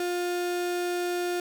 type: tone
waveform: 35% pulse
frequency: 353.6 Hz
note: F4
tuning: 22 cents sharp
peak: -25 dBFS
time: 0-1.4 s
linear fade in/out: 2 ms
effects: none